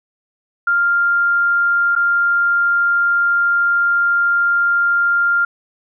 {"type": "tone with dropouts", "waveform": "sine", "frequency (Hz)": 1396.9, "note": "F6", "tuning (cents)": 0, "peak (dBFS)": -12, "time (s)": [0.67, 5.45], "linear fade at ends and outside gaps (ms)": 5, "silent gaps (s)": [1.953, 1.961], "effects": []}